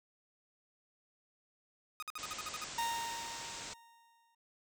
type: tone bursts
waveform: sawtooth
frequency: 1244.5 Hz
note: D#6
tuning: in tune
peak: -36 dBFS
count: 9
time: 2-2.641 s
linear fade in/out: 0 ms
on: 25 ms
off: 52 ms
type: low-pass noise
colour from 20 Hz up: white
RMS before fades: -46 dBFS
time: 2.18-3.74 s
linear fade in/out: 10 ms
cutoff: 8200 Hz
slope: 96 dB/octave
type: tone with exponential decay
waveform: 40% pulse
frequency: 927 Hz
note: A#5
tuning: 10 cents flat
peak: -31 dBFS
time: 2.78-4.35 s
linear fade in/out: 5 ms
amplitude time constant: 340 ms
effects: none